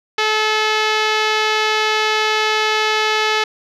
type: tone with low-pass filter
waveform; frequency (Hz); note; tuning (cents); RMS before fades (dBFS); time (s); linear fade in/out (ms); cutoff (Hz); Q
5% pulse; 431.9; A4; -32; -17; 0.18-3.44; 5; 4300; 0.56
effects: none